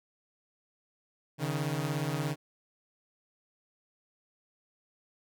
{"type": "beating tone pair", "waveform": "sawtooth", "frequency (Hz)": [139.2, 156.2], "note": ["C#3", "D#3"], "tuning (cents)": [8, 7], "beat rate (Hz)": 17, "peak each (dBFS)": -29, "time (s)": [1.38, 2.36], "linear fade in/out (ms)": 50, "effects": []}